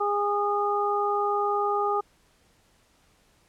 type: harmonic tone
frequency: 409.7 Hz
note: G#4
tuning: 24 cents flat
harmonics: 1 / 2 / 3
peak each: -27 / -27 / -27 dBFS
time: 0-2.01 s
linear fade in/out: 10 ms
effects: pink hiss -63 dBFS RMS until 3.48 s + low-pass 11000 Hz 12 dB/octave